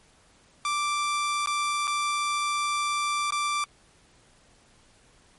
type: tone with dropouts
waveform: sawtooth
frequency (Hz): 1174.7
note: D6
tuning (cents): 0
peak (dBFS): -21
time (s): 0.65-3.64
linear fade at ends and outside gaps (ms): 1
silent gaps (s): 1.46-1.472 / 1.872-1.877 / 3.306-3.322
effects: pink hiss -59 dBFS RMS until 5.38 s + MP3 48 kbps